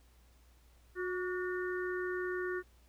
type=harmonic tone with a mistuned harmonic; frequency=362.9 Hz; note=F#4; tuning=34 cents flat; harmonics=1 / 3 / 4 / 5; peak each=-35 / -46 / -42 / -43 dBFS; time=0.95-2.63 s; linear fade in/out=50 ms; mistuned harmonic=3; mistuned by=+72 cents; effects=added 60 Hz sine -61 dBFS peak until 2.88 s + pink hiss -69 dBFS RMS until 2.88 s